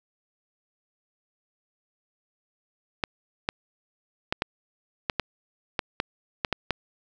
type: clicks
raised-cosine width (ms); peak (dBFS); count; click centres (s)
0.3; -8; 11; 3.038 / 3.489 / 4.325 / 4.421 / 5.098 / 5.197 / 5.792 / 6.001 / 6.448 / 6.527 / 6.707
effects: none